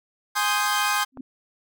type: chord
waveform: sawtooth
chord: Ab major seventh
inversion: none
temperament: equal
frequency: 830.6 / 1046.5 / 1244.5 / 1568 Hz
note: Ab5 / C6 / Eb6 / G6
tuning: 0 / 0 / 0 / 0 cents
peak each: -23 dBFS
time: 0.35-1.05 s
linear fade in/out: 20 ms
type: tone with exponential growth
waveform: sine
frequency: 261.6 Hz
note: C4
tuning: in tune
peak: -29 dBFS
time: 1.12-1.21 s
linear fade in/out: 5 ms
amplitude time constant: 19 ms
type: click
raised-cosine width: 1 ms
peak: -27 dBFS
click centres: 1.173 s
effects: none